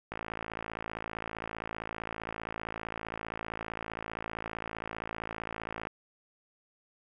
click train, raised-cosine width 0.5 ms, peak -21 dBFS, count 319, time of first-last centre 0.12-5.87 s, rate 55.3 Hz, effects none

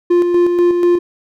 triangle tone with tremolo, 350.2 Hz, F4, 5 cents sharp, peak -6 dBFS, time 0.1-0.99 s, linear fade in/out 10 ms, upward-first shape square, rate 4.1 Hz, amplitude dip 40%, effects none

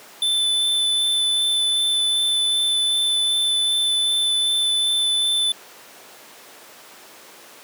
square tone with vibrato, 3520 Hz, A7, in tune, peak -18 dBFS, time 0.22-5.52 s, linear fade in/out 2 ms, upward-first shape sine, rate 2.6 Hz, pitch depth 8 cents each way, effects pink hiss -43 dBFS RMS until 7.63 s + high-pass 400 Hz 12 dB/octave

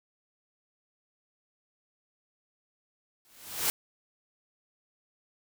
white noise with exponential growth, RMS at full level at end -25 dBFS, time 3.25-3.7 s, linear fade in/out 0 ms, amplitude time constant 97 ms, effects none

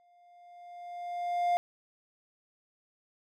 triangle tone with exponential growth, 703 Hz, F5, 11 cents sharp, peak -21 dBFS, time 0-1.57 s, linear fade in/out 0 ms, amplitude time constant 340 ms, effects none

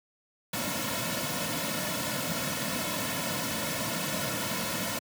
pink noise with comb filter, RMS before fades -31 dBFS, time 0.53-4.99 s, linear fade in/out 5 ms, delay 2.5 ms, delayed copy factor -0.85, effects high-pass 150 Hz 12 dB/octave

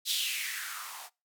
violet noise with band-pass filter sweep, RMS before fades -35 dBFS, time 0.05-1.1 s, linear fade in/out 50 ms, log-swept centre 3900 to 760 Hz, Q 4.4, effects noise-tail reverb RT60 0.3 s tail -26 dB re dry

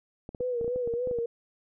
clicks, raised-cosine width 2 ms, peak -26 dBFS, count 12, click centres 0.291 / 0.348 / 0.407 / 0.612 / 0.645 / 0.679 / 0.76 / 0.875 / 0.938 / 1.073 / 1.112 / 1.187 s
sine tone with vibrato, 484 Hz, B4, 35 cents flat, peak -27 dBFS, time 0.4-1.26 s, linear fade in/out 5 ms, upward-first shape sine, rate 3.4 Hz, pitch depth 69 cents each way
effects none

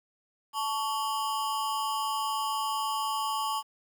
square ring-modulated tone, 998 Hz, B5, 18 cents sharp, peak -26 dBFS, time 0.53-3.63 s, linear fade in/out 50 ms, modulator 125 Hz, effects 10-bit

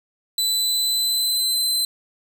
sawtooth tone with pitch glide, 3998 to 4061 Hz, B7 to B7, +20 to +48 cents, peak -16 dBFS, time 0.38-1.85 s, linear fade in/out 2 ms, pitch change +28 cents, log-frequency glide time 0.54-1.66 s, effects none

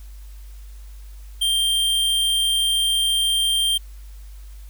square tone, 3173 Hz, G7, 20 cents sharp, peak -18 dBFS, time 1.41-3.78 s, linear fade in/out 10 ms, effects added 50 Hz sine -36 dBFS peak until 4.69 s + white hiss -54 dBFS RMS until 4.69 s

